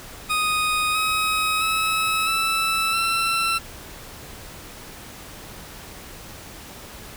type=tone with pitch steps; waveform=20% pulse; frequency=1244.5 / 1268.4 / 1292.9 / 1317.7 / 1343.1 Hz; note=D#6 / D#6 / E6 / E6 / E6; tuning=0 / +33 / -34 / -1 / +32 cents; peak=-15 dBFS; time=0.29-3.59 s; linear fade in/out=20 ms; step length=660 ms; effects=pink hiss -40 dBFS RMS until 7.16 s